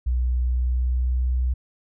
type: tone with pitch glide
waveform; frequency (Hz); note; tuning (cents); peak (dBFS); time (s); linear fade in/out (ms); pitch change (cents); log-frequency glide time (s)
sine; 61.74 to 62.71; B1 to B1; 0 to +27; -19; 0.06-1.54; 10; +27; 0.42-1.27
effects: none